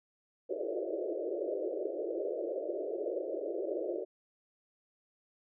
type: band-pass noise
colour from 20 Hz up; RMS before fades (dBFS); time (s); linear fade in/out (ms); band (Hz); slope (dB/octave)
pink; -36; 0.49-4.05; 20; 330 to 630; 96
effects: none